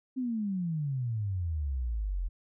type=exponential sweep; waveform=sine; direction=down; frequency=265.2 to 41.2 Hz; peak=-29 dBFS; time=0.16-2.29 s; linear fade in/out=20 ms; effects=none